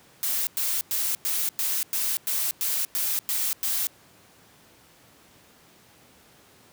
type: noise bursts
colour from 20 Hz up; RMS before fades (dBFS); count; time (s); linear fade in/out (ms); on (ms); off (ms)
blue; -26; 11; 0.23-3.87; 0; 240; 100
effects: pink hiss -55 dBFS RMS until 6.72 s + high-pass 100 Hz 12 dB/octave